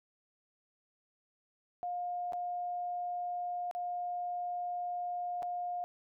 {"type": "tone with dropouts", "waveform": "sine", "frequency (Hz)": 710, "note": "F5", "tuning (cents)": 28, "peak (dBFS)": -34, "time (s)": [1.83, 5.84], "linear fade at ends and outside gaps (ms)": 0, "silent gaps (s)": [[2.323, 2.333], [3.712, 3.75], [5.423, 5.429]], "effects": []}